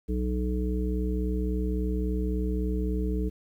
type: harmonic tone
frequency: 61.8 Hz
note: B1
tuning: 2 cents sharp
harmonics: 1 / 3 / 5 / 7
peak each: -27 / -32 / -34 / -35 dBFS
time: 0.08-3.3 s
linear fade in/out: 20 ms
effects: 10-bit